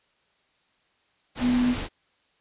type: tone in noise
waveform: sine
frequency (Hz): 246.9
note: B3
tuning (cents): 0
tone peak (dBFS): -19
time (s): 1.4-1.76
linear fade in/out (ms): 50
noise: pink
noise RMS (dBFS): -32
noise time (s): 1.35-1.89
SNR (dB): +10
effects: white hiss -67 dBFS RMS until 2.4 s + resampled to 8000 Hz